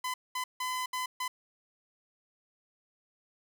sawtooth tone bursts at uneven times, 1013 Hz, B5, 44 cents sharp, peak -28 dBFS, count 5, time 0.04-0.14 / 0.35-0.44 / 0.6-0.86 / 0.93-1.06 / 1.2-1.28 s, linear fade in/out 5 ms, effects none

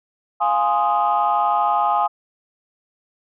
sine chord, F minor seventh, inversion none, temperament equal, 698.5 / 830.6 / 1046.5 / 1244.5 Hz, F5 / Ab5 / C6 / Eb6, 0 / 0 / 0 / 0 cents, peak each -22 / -18 / -23 / -21 dBFS, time 0.4-2.08 s, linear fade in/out 20 ms, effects tanh soft clip ceiling -8 dBFS

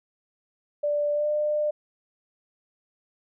sine tone with pitch glide, 587.3 to 599.6 Hz, D5 to D5, 0 to +36 cents, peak -22 dBFS, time 0.83-1.71 s, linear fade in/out 10 ms, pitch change +36 cents, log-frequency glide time 1.13-1.28 s, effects none

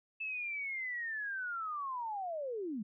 sine linear sweep, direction down, 2637 to 193 Hz, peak -36 dBFS, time 0.2-2.83 s, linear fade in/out 10 ms, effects none

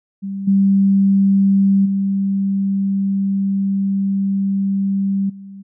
sine tone with level steps, 196 Hz, G3, in tune, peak -22 / -10 / -15 / -32 dBFS, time 0.22-5.63 s, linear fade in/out 20 ms, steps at 0.47 / 1.85 / 5.29 s, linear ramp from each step 10 ms, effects none

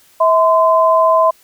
sine tone pair together, 647 / 1027 Hz, E5 / C6, -32 / -33 cents, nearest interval minor sixth, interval 799 cents, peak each -11 dBFS, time 0.2-1.31 s, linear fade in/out 10 ms, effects white hiss -50 dBFS RMS until 1.43 s

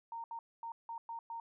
sine tone bursts at uneven times, 922 Hz, A#5, 19 cents flat, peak -40 dBFS, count 6, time 0.12-0.24 / 0.31-0.39 / 0.63-0.72 / 0.89-0.98 / 1.09-1.19 / 1.3-1.4 s, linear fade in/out 2 ms, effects none

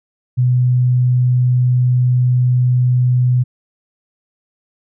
sine tone, 125 Hz, B2, 21 cents sharp, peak -10 dBFS, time 0.37-3.44 s, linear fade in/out 20 ms, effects none

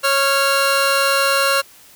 20% pulse tone pair together, 550 / 1385.9 Hz, C#5 / F6, -14 / -14 cents, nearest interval octave + major third, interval 1600 cents, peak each -12 dBFS, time 0.03-1.62 s, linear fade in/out 20 ms, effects white hiss -46 dBFS RMS until 1.95 s

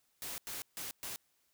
white noise bursts at uneven times, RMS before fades -42 dBFS, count 4, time 0.22-0.38 / 0.47-0.62 / 0.77-0.91 / 1.03-1.16 s, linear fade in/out 0 ms, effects white hiss -75 dBFS RMS until 1.53 s

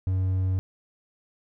triangle tone, 93.6 Hz, F#2, 20 cents sharp, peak -20 dBFS, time 0.07-0.59 s, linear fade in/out 0 ms, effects none

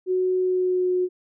sine tone with pitch glide, 369.2 to 363.9 Hz, F#4 to F#4, -4 to -29 cents, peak -19 dBFS, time 0.06-1.09 s, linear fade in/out 50 ms, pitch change -25 cents, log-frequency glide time 0.39-0.91 s, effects none

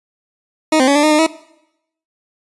20% pulse tone with pitch steps, 312.9 / 259.9 / 281.8 / 293.7 / 306.8 / 302.9 / 321.3 Hz, D#4 / C4 / C#4 / D4 / D#4 / D#4 / E4, +10 / -11 / +29 / 0 / -24 / -46 / -44 cents, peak -5 dBFS, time 0.72-1.266 s, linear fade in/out 5 ms, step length 78 ms, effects noise-tail reverb RT60 0.8 s tail -19 dB re dry + resampled to 24000 Hz

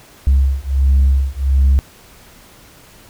sine beating tone pair, 67 / 68.4 Hz, C2 / C#2, +42 / -23 cents, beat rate 1.4 Hz, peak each -12 dBFS, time 0.27-1.79 s, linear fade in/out 0 ms, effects tanh soft clip ceiling -6 dBFS + pink hiss -44 dBFS RMS until 3.09 s

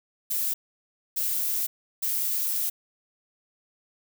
violet noise bursts at uneven times, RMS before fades -27 dBFS, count 3, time 0.3-0.54 / 1.16-1.67 / 2.02-2.7 s, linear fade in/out 10 ms, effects none

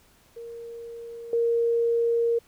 sine tone with level steps, 466.2 Hz, A#4, in tune, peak -36 / -20 dBFS, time 0.36-2.39 s, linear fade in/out 10 ms, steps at 1.33 s, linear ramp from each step 2 ms, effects pink hiss -59 dBFS RMS until 2.47 s

